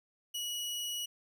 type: tone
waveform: sawtooth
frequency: 2919 Hz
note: F#7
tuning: 24 cents flat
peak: -32 dBFS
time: 0.34-1.06 s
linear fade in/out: 10 ms
effects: none